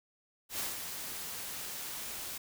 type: noise with ADSR envelope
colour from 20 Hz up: white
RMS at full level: -35 dBFS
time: 0.49-2.38 s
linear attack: 100 ms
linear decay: 170 ms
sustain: -6 dB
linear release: 6 ms
effects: none